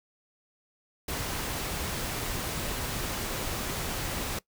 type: noise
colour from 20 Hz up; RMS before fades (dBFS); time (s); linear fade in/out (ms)
pink; -33; 1.08-4.39; 5
effects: noise-tail reverb RT60 0.1 s tail -20 dB re dry